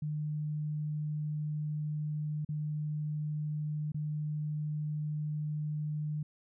sine tone with dropouts, 151.1 Hz, D3, 50 cents sharp, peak -32 dBFS, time 0.02-6.23 s, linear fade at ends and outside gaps 5 ms, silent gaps 2.449-2.489 / 3.92-3.944 s, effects none

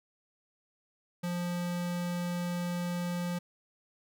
square tone, 175.5 Hz, F3, 9 cents sharp, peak -32 dBFS, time 1.23-3.39 s, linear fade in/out 10 ms, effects none

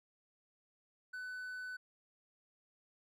triangle tone, 1500 Hz, F#6, 23 cents sharp, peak -40 dBFS, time 1.13-1.77 s, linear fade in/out 10 ms, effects none

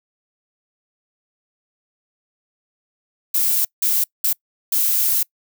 violet noise bursts at uneven times, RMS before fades -18 dBFS, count 4, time 3.34-3.65 / 3.82-4.04 / 4.24-4.33 / 4.72-5.23 s, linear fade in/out 5 ms, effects noise-tail reverb RT60 0.1 s tail -25 dB re dry

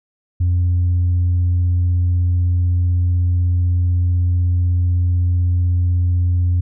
sine tone, 88.4 Hz, F2, 22 cents sharp, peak -11 dBFS, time 0.4-6.61 s, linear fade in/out 10 ms, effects tanh soft clip ceiling -11 dBFS

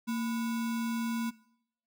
sine tone with sample-and-hold, 230 Hz, A#3, 23 cents flat, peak -29 dBFS, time 0.07-1.31 s, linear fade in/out 20 ms, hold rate 1225 Hz, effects noise-tail reverb RT60 0.7 s tail -21 dB re dry

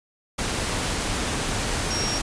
sine tone in noise, 5588 Hz, F8, in tune, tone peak -27 dBFS, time 1.9-2.19 s, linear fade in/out 10 ms, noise pink, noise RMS -26 dBFS, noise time 0.38-2.22 s, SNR -4 dB, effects resampled to 22050 Hz

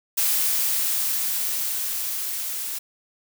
blue noise with level ramp, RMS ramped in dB -21 to -30 dBFS, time 0.17-2.79 s, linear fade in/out 10 ms, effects none

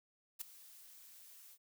blue noise with ADSR envelope, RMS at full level -40 dBFS, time 0.39-1.58 s, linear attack 23 ms, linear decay 6 ms, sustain -18 dB, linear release 53 ms, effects none

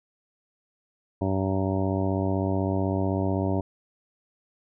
harmonic tone with a mistuned harmonic, 95.9 Hz, G2, 37 cents flat, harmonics 1 / 2 / 3 / 4 / 5 / 6 / 7 / 8 / 9 / 10, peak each -27 / -30 / -29 / -32 / -40 / -34 / -34 / -42 / -46 / -38 dBFS, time 1.21-3.61 s, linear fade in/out 5 ms, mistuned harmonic 10, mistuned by -53 cents, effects none

